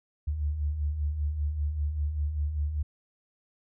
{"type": "beating tone pair", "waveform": "sine", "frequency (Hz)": [70, 75.1], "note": ["C#2", "D2"], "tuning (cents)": [18, 39], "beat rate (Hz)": 5.1, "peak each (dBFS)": [-36, -27], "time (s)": [0.27, 2.83], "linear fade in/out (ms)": 10, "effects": []}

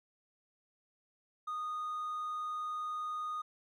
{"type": "tone", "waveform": "triangle", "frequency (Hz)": 1235, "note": "D#6", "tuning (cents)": -13, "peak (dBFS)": -33, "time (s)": [1.47, 3.42], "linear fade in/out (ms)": 10, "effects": ["tanh soft clip ceiling -30 dBFS"]}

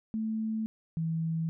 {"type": "tone pair in turn", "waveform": "sine", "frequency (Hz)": [220, 162.69], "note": ["A3", "E3"], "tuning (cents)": [0, -22], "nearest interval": "perfect fourth", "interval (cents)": 522, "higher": "first", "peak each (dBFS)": [-29, -28], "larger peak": "second", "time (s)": [[0.14, 0.66], [0.97, 1.49]], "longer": "neither", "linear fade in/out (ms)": 0, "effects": []}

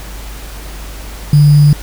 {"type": "tone with sample-and-hold", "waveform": "sine", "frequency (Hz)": 146.83, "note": "D3", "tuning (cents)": 0, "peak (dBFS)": -3, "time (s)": [1.33, 1.73], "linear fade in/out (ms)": 2, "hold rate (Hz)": 4900, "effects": ["added 50 Hz sine -26 dBFS peak until 1.82 s", "pink hiss -32 dBFS RMS until 1.82 s"]}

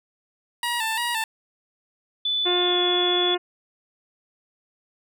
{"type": "tone with vibrato", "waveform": "15% pulse", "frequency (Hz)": 921, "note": "A#5", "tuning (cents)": -21, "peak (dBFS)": -17, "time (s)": [0.63, 1.24], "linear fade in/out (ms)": 2, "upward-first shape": "square", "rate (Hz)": 2.9, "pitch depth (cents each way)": 63}
{"type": "tone with pitch glide", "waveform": "sine", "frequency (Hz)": [3487, 3429], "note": ["A7", "A7"], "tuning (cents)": [-16, -45], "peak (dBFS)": -21, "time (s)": [2.25, 3.35], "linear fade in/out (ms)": 5, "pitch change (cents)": -29, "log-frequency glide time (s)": [2.56, 2.78]}
{"type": "harmonic tone", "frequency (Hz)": 356.3, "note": "F4", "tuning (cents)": 35, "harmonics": [1, 2, 3, 4, 5, 6, 7, 8], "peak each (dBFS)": [-23, -29, -33, -35, -37, -39, -40, -41], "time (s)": [2.45, 3.38], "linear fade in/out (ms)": 20}
{"effects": []}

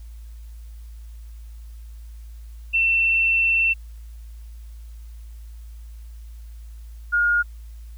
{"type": "tone pair in turn", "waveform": "sine", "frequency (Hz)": [2691, 1425.5], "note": ["E7", "F6"], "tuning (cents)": [35, 35], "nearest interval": "major seventh", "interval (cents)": 1100, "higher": "first", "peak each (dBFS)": -16, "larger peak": "neither", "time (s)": [[2.73, 3.74], [7.12, 7.43]], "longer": "first", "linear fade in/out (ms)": 20, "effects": ["added 56 Hz sine -36 dBFS peak until 7.97 s", "white hiss -59 dBFS RMS until 7.97 s"]}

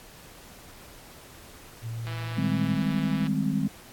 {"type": "tone", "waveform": "sine", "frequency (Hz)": 114.6, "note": "A#2", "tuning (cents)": -29, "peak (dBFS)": -31, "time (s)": [1.81, 2.79], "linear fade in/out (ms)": 50}
{"type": "click train", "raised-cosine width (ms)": 0.3, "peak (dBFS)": -23, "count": 199, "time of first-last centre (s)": [2.07, 3.27], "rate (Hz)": 165}
{"type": "chord", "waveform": "sine", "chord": "Ab major seventh", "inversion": "second", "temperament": "equal", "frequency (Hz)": [155.56, 196, 207.7, 261.6], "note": ["Eb3", "G3", "Ab3", "C4"], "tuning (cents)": [0, 0, 0, 0], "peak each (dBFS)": -29, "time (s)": [2.37, 3.68], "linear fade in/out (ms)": 10}
{"effects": ["pink hiss -49 dBFS RMS until 3.92 s", "AAC 64 kbps"]}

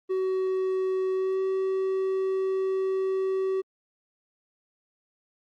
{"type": "tone with pitch glide", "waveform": "triangle", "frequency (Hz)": [376.5, 381.3], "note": ["F#4", "G4"], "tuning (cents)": [30, -48], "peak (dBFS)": -22, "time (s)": [0.09, 3.62], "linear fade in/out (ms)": 20, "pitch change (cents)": 22, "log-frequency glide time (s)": [1.13, 1.41], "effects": ["Opus 24 kbps"]}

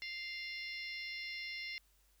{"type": "harmonic tone with a mistuned harmonic", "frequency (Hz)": 698, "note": "F5", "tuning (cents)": -1, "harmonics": [3, 4, 5, 6, 7, 8], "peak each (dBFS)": [-43, -50, -54, -50, -58, -51], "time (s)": [0.02, 1.78], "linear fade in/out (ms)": 0, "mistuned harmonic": 8, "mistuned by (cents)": -70, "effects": ["added 50 Hz sine -70 dBFS peak until 2.2 s", "white hiss -73 dBFS RMS until 2.2 s"]}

